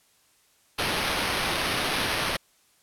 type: noise with sample-and-hold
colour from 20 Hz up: violet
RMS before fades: -27 dBFS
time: 0.78-2.37 s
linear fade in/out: 10 ms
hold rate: 7350 Hz
effects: white hiss -63 dBFS RMS until 2.82 s + low-pass 12000 Hz 12 dB/octave